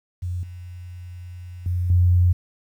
sine tone with level steps, 89 Hz, F2, 33 cents sharp, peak -24 / -34 / -20 / -13 dBFS, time 0.22-2.33 s, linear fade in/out 10 ms, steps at 0.43 / 1.66 / 1.9 s, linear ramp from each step 2 ms, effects 9-bit

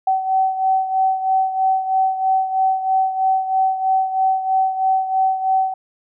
sine beating tone pair, 761 / 764.1 Hz, F#5 / G5, +48 / -44 cents, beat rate 3.1 Hz, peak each -16 / -22 dBFS, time 0.07-5.74 s, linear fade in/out 5 ms, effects none

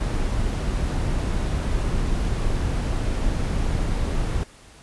brown noise, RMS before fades -23 dBFS, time 0-4.44 s, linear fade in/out 10 ms, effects pink hiss -49 dBFS RMS until 4.82 s + resampled to 24000 Hz

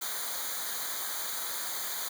white noise with comb filter, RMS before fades -35 dBFS, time 0.01-2.09 s, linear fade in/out 10 ms, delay 0.37 ms, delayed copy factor -1, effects none

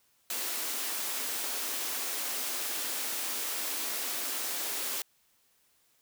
white high-pass noise, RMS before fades -34 dBFS, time 0.3-5.02 s, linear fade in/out 2 ms, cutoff 230 Hz, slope 96 dB/octave, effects white hiss -69 dBFS RMS until 6.01 s

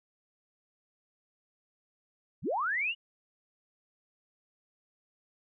sine linear sweep, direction up, 69.4 to 2958 Hz, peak -28 dBFS, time 2.42-2.95 s, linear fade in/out 50 ms, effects none

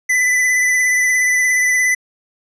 square tone with vibrato, 2000 Hz, B6, 21 cents sharp, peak -13 dBFS, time 0.09-1.95 s, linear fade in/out 10 ms, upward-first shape sine, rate 17 Hz, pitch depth 21 cents each way, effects low-pass 11000 Hz 12 dB/octave

